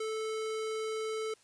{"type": "tone", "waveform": "square", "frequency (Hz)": 438.1, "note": "A4", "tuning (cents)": -7, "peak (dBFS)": -34, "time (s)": [0, 1.34], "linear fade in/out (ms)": 5, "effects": ["white hiss -64 dBFS RMS until 1.43 s", "resampled to 22050 Hz"]}